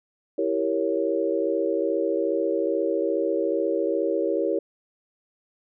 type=chord; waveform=sine; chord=E diminished seventh; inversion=none; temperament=equal; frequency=329.6 / 392 / 466.2 / 554.4 Hz; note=E4 / G4 / Bb4 / Db5; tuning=0 / 0 / 0 / 0 cents; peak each=-27 dBFS; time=0.38-4.59 s; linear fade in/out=5 ms; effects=none